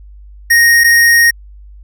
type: tone pair in turn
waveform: square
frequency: 1864.7 / 1864.7 Hz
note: A#6 / A#6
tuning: 0 / 0 cents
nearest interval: unison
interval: 0 cents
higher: neither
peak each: -6 dBFS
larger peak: neither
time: 0.5-0.84 / 0.84-1.31 s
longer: second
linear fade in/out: 10 ms
effects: added 50 Hz sine -33 dBFS peak until 1.83 s